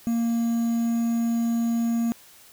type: tone with quantisation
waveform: triangle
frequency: 232.1 Hz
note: A#3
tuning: 7 cents flat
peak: -19 dBFS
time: 0.07-2.12 s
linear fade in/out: 0 ms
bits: 7
effects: white hiss -51 dBFS RMS until 2.52 s